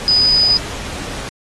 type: tone in noise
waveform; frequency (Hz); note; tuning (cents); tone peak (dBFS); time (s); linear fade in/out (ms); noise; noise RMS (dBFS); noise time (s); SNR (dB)
sine; 4978; D#8; 0; -9; 0.08-0.57; 0; pink; -27; 0-1.29; +15
effects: low-pass 8000 Hz 12 dB/octave + AAC 32 kbps